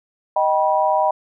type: chord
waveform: sine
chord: Eb augmented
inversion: none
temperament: just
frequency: 622.3 / 777.8 / 972.3 Hz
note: Eb5 / G5 / B5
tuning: 0 / -14 / -27 cents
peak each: -19 dBFS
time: 0.36-1.11 s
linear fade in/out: 5 ms
effects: none